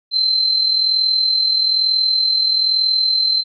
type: tone with amplitude modulation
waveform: sine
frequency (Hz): 4100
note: C8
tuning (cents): -36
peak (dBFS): -11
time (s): 0.11-3.44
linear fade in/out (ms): 50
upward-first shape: sine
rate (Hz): 41.1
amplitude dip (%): 50
effects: none